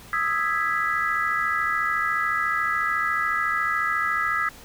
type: chord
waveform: sine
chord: E major seventh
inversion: third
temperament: equal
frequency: 1244.5 / 1318.5 / 1661.2 / 1975.5 Hz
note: D#6 / E6 / G#6 / B6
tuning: 0 / 0 / 0 / 0 cents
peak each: -27 dBFS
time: 0.13-4.49 s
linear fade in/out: 2 ms
effects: pink hiss -46 dBFS RMS until 4.64 s